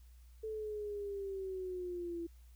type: linear sweep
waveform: sine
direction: down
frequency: 440 to 335 Hz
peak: -38 dBFS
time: 0.43-2.27 s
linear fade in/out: 10 ms
effects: added 60 Hz sine -55 dBFS peak until 2.55 s + white hiss -72 dBFS RMS until 2.55 s